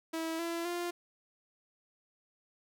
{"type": "tone with pitch steps", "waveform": "sawtooth", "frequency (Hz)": [325.1, 336.8, 348.8], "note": ["E4", "E4", "F4"], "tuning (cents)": [-24, 37, -2], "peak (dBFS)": -30, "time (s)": [0.13, 0.91], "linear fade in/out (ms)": 10, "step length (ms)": 260, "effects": []}